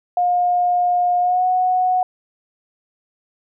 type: tone with pitch glide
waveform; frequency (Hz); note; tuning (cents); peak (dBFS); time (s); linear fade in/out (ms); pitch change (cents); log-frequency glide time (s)
sine; 713 to 735.6; F5 to F#5; +36 to -10; -14; 0.17-2.03; 2; +54; 1.2-1.45
effects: none